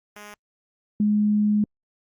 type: tone pair in turn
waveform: 5% pulse / sine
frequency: 207.7 / 209.4 Hz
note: G#3 / G#3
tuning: 0 / +15 cents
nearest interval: unison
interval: 15 cents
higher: second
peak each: -28 / -17 dBFS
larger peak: second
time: 0.16-0.34 / 1-1.64 s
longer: second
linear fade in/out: 2 ms
effects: Opus 32 kbps